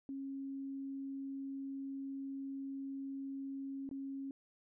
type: tone with dropouts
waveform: sine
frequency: 272.6 Hz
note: C#4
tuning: 29 cents flat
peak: -40 dBFS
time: 0.09-4.31 s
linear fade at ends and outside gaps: 1 ms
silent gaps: 3.891-3.912 s
effects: none